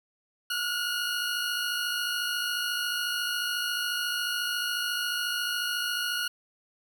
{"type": "tone pair together", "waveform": "20% pulse", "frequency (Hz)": [1396.9, 1451], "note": ["F6", "F#6"], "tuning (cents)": [0, -34], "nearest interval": "minor second", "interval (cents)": 66, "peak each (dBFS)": [-30, -24], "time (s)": [0.5, 6.28], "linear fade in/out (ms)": 5, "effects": []}